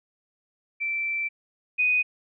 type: tone pair in turn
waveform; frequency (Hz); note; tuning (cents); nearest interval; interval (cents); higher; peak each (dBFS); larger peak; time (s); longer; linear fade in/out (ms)
sine; 2336 / 2490; D7 / D#7; -10 / +1; minor second; 111; second; -25 / -19; second; 0.8-1.29 / 1.78-2.03; first; 20
effects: none